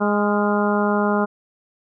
harmonic tone with a mistuned harmonic, 206.7 Hz, G#3, 8 cents flat, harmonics 1 / 2 / 3 / 4 / 5 / 6 / 7, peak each -20 / -23 / -25 / -26 / -27 / -28 / -28 dBFS, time 0-1.26 s, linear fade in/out 20 ms, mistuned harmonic 7, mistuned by -44 cents, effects none

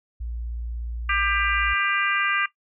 sine tone, 58.27 Hz, A#1, in tune, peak -28 dBFS, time 0.2-1.74 s, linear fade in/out 10 ms
harmonic tone, 397.5 Hz, G4, 24 cents sharp, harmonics 3 / 4 / 5 / 6 / 7, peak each -25 / -26 / -27 / -28 / -28 dBFS, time 1.09-2.46 s, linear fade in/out 5 ms
effects noise-tail reverb RT60 0.1 s tail -17 dB re dry

